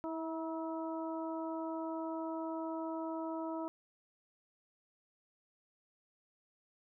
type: harmonic tone with a mistuned harmonic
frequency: 324.4 Hz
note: E4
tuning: 28 cents flat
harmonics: 1 / 2 / 3 / 4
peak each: -39 / -42 / -44 / -49 dBFS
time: 0.04-3.68 s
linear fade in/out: 0 ms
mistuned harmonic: 3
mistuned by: -24 cents
effects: none